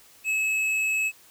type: tone with tanh clipping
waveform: triangle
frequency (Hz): 2584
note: E7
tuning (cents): -35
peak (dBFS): -24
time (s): 0.24-1.12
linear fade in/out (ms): 50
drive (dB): 13
effects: white hiss -54 dBFS RMS until 1.3 s